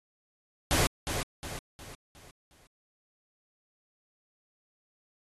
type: noise with echo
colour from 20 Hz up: pink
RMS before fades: -26 dBFS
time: 0.71-0.87 s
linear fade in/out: 0 ms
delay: 360 ms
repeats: 5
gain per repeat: -7 dB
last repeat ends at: 2.67 s
effects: AAC 32 kbps